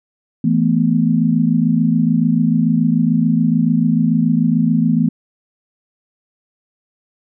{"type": "chord", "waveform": "sine", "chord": "E suspended fourth", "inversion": "none", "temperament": "equal", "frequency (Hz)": [164.81, 220, 246.9], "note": ["E3", "A3", "B3"], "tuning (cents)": [0, 0, 0], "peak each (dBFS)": -16, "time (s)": [0.44, 5.09], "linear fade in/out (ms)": 5, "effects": []}